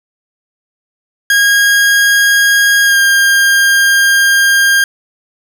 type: tone with pitch glide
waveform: 40% pulse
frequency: 1633 to 1605.9 Hz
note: G#6 to G6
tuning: -30 to +41 cents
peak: -6 dBFS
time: 1.3-4.84 s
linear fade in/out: 2 ms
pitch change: -29 cents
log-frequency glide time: 2.84-2.98 s
effects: none